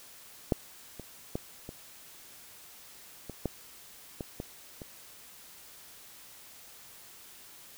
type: clicks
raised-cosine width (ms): 2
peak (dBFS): -11 / -28 / -18 / -27 / -26 / -16 / -22 / -22 / -28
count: 9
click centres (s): 0.522 / 0.997 / 1.355 / 1.691 / 3.297 / 3.457 / 4.208 / 4.401 / 4.818
effects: white hiss -52 dBFS RMS until 7.77 s